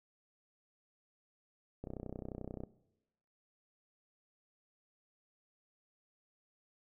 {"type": "click train", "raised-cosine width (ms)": 2, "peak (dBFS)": -29, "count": 26, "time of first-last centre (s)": [1.84, 2.636], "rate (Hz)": 31.4, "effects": ["noise-tail reverb RT60 0.9 s tail -19 dB re dry"]}